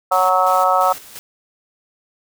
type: harmonic tone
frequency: 185 Hz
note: F#3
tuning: in tune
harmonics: 3 / 4 / 5 / 6 / 7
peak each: -20 / -17 / -20 / -21 / -17 dBFS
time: 0.11-0.93 s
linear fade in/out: 10 ms
type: noise with tremolo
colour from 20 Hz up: white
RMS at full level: -33 dBFS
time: 0.12-1.19 s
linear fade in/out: 0 ms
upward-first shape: square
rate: 2.9 Hz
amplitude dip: 60%
effects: none